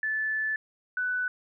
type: tone pair in turn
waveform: sine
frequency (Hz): 1744 / 1492.5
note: A6 / F#6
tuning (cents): -16 / +15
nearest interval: minor third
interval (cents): 269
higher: first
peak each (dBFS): -26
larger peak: neither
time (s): 0.03-0.56 / 0.97-1.28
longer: first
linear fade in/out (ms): 2
effects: none